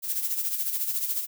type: noise with tremolo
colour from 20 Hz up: violet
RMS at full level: -26 dBFS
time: 0.02-1.27 s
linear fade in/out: 50 ms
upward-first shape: sine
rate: 14 Hz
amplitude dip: 60%
effects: none